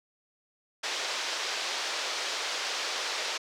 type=band-pass noise; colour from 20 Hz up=white; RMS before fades=-33 dBFS; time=0.83-3.38 s; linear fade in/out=10 ms; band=400 to 5600 Hz; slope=24 dB/octave; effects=none